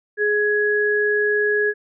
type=tone pair together; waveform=sine; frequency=418.2 / 1672.8 Hz; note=G#4 / G#6; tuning=+12 / +12 cents; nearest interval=2 octaves; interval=2400 cents; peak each=-19 dBFS; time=0.17-1.74 s; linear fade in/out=50 ms; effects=none